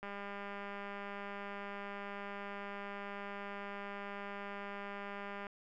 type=click train; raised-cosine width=0.5 ms; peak=-30 dBFS; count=1094; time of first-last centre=0.03-5.468 s; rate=201 Hz; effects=none